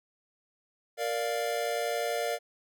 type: chord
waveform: square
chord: Bb major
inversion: none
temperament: equal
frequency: 466.2 / 587.3 / 698.5 Hz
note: Bb4 / D5 / F5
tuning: 0 / 0 / 0 cents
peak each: -34 dBFS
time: 0.97-2.39 s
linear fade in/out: 50 ms
effects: none